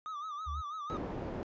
triangle tone with vibrato, 1220 Hz, D#6, 34 cents flat, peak -36 dBFS, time 0.06-0.97 s, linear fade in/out 0 ms, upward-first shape sine, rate 6.1 Hz, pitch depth 100 cents each way
sine tone, 73.4 Hz, D2, in tune, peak -36 dBFS, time 0.46-0.62 s, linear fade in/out 20 ms
white low-pass noise, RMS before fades -39 dBFS, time 0.9-1.43 s, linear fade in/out 0 ms, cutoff 490 Hz, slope 12 dB/octave
effects resampled to 16000 Hz

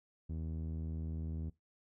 sawtooth tone with low-pass filter, 80.1 Hz, E2, 49 cents flat, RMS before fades -40 dBFS, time 0.29-1.5 s, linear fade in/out 10 ms, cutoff 240 Hz, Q 0.95, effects noise-tail reverb RT60 0.2 s tail -20 dB re dry

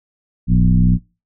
sine tone with frequency modulation, 109.5 Hz, A2, 8 cents flat, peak -9 dBFS, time 0.47-0.99 s, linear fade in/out 50 ms, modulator 62.2 Hz, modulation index 1.6, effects noise-tail reverb RT60 0.3 s tail -26 dB re dry

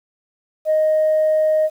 sine tone, 622.3 Hz, D#5, in tune, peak -12 dBFS, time 0.65-1.7 s, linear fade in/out 50 ms, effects tanh soft clip ceiling -10 dBFS + 8-bit

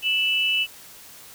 sine tone pair together, 2637 / 2960 Hz, E7 / F#7, 0 / 0 cents, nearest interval major second, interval 200 cents, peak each -22 dBFS, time 0.02-0.67 s, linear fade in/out 50 ms, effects white hiss -45 dBFS RMS until 1.34 s

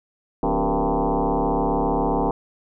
sine tone with frequency modulation, 250 Hz, B3, 21 cents sharp, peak -18 dBFS, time 0.43-2.31 s, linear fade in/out 2 ms, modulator 107 Hz, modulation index 6.6, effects none

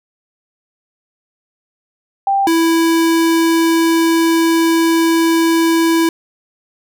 sine / square tone pair in turn, 788 / 329.9 Hz, G5 / E4, +9 / +1 cents, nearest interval octave + minor third, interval 1508 cents, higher first, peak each -11 dBFS, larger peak neither, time 2.27-2.47 / 2.47-6.09 s, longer second, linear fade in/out 2 ms, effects none

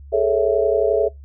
sine chord, A major seventh, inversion third, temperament equal with one note detuned, 415.3 / 446.7 / 554.4 / 659.3 Hz, G#4 / A4 / C#5 / E5, 0 / +26 / 0 / 0 cents, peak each -20 / -19 / -21 / -20 dBFS, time 0.12-1.09 s, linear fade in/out 20 ms, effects noise-tail reverb RT60 0.2 s tail -24 dB re dry + added 70 Hz sine -37 dBFS peak until 1.24 s

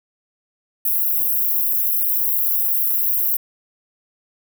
white high-pass noise, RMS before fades -19 dBFS, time 0.85-3.37 s, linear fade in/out 5 ms, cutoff 12000 Hz, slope 48 dB/octave, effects none

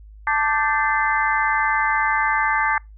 harmonic tone with a mistuned harmonic, 293.7 Hz, D4, in tune, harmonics 3 / 4 / 5 / 6 / 7, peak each -22 / -23 / -24 / -25 / -25 dBFS, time 0.27-2.78 s, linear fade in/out 2 ms, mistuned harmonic 5, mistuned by +110 cents, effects noise-tail reverb RT60 0.2 s tail -26 dB re dry + added 52 Hz sine -40 dBFS peak until 2.97 s

